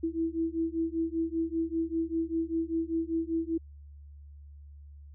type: beating tone pair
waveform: sine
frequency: 325.6 / 330.7 Hz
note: E4 / E4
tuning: -21 / +6 cents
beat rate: 5.1 Hz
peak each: -31 dBFS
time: 0.03-3.58 s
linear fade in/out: 10 ms
effects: added 72 Hz sine -46 dBFS peak until 5.14 s